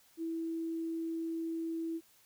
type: tone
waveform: sine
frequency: 328.3 Hz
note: E4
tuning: 7 cents flat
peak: -34 dBFS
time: 0.17-2.01 s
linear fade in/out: 50 ms
effects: white hiss -65 dBFS RMS until 2.25 s